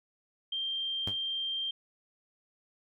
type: tone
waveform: sine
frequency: 3171 Hz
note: G7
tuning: 19 cents sharp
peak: -31 dBFS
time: 0.52-1.71 s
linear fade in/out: 5 ms
type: tone with exponential decay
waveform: sawtooth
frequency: 100 Hz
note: G2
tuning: 35 cents sharp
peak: -29 dBFS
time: 1.07-1.18 s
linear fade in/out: 5 ms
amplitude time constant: 23 ms
effects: none